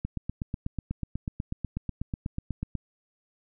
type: click train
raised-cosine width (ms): 5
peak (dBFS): -18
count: 23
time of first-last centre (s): 0.05-2.753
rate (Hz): 8.14
effects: none